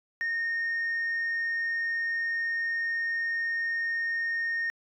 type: tone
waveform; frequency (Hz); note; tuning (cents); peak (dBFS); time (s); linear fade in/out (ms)
sine; 1842; A#6; -21; -25; 0.21-4.7; 0
effects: tanh soft clip ceiling -25 dBFS